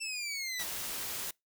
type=exponential sweep; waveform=20% pulse; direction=down; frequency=2684 to 1924 Hz; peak=-30 dBFS; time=0-0.64 s; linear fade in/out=20 ms
type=noise; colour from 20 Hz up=white; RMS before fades=-38 dBFS; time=0.59-1.31 s; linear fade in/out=5 ms
effects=noise-tail reverb RT60 0.2 s tail -26 dB re dry